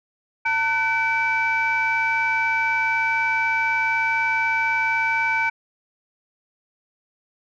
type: tone cluster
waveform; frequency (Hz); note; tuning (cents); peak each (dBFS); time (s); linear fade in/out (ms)
sine; 901 / 1509 / 2308; A5 / F#6 / D7; +41 / +34 / -31; -23 / -23 / -21; 0.45-5.5; 10
effects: tanh soft clip ceiling -12 dBFS